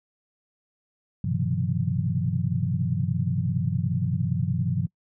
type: tone cluster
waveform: sine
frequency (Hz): 98.1 / 123.1 / 133.8 / 160.4 / 177.6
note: G2 / B2 / C3 / E3 / F3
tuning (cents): +2 / -5 / +39 / -47 / +29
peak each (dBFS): -29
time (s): 1.24-4.87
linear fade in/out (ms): 5
effects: noise-tail reverb RT60 0.1 s tail -25 dB re dry